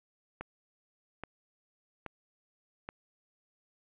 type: click train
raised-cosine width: 0.5 ms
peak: -24 dBFS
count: 4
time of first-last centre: 0.41-2.889 s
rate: 1.21 Hz
effects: resampled to 8000 Hz + 10-bit